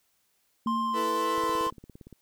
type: tone with exponential decay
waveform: sine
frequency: 227.6 Hz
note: A#3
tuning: 41 cents flat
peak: -26 dBFS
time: 0.66-1.77 s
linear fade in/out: 2 ms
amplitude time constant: 240 ms
type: tone with vibrato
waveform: triangle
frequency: 1046.5 Hz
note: C6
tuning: in tune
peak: -25 dBFS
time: 0.67-1.7 s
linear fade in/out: 2 ms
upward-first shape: sine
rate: 2 Hz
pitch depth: 12 cents each way
type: chord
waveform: 40% pulse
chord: E suspended fourth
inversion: none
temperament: equal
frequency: 329.6 / 440 / 493.9 Hz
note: E4 / A4 / B4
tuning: 0 / 0 / 0 cents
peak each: -33 dBFS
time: 0.93-1.71 s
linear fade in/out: 50 ms
type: click train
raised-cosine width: 3 ms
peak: -33 dBFS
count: 14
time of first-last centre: 1.38-2.127 s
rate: 17.4 Hz
effects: white hiss -71 dBFS RMS until 2.21 s